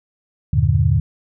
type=chord; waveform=sine; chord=E half-diminished seventh; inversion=none; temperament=equal with one note detuned; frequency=80.62 / 98 / 116.54 / 146.83 Hz; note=E2 / G2 / Bb2 / D3; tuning=-38 / 0 / 0 / 0 cents; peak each=-18 dBFS; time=0.53-1 s; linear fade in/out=5 ms; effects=none